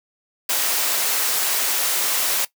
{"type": "high-pass noise", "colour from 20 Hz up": "white", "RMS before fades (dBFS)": -21, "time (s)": [0.49, 2.45], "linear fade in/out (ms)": 5, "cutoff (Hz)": 420, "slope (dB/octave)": 12, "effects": ["noise-tail reverb RT60 0.1 s tail -18 dB re dry"]}